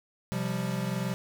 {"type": "chord", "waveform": "square", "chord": "C suspended fourth", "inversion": "none", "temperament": "equal with one note detuned", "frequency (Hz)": [129.38, 174.61, 196], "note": ["C3", "F3", "G3"], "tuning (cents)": [-19, 0, 0], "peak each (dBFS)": -34, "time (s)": [0.32, 1.14], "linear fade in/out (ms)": 0, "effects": ["9-bit"]}